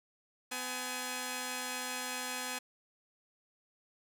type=tone pair together; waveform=5% pulse; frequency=252.8 / 841 Hz; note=B3 / G#5; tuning=+41 / +22 cents; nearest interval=octave + major sixth; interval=2081 cents; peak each=-28 / -27 dBFS; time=0.51-2.59 s; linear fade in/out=10 ms; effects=none